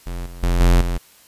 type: tone with level steps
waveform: square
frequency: 43.65 Hz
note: F1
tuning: in tune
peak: -26 / -34 / -16 / -11 / -20 dBFS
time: 0.06-0.98 s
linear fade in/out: 10 ms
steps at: 0.26 / 0.43 / 0.6 / 0.81 s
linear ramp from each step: 2 ms
effects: white hiss -50 dBFS RMS until 1.27 s + resampled to 32000 Hz